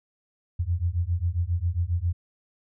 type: beating tone pair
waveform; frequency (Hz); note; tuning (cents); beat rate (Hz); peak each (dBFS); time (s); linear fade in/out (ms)
sine; 83.3 / 90.7; E2 / F#2; +19 / -34; 7.4; -26; 0.59-2.13; 10
effects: none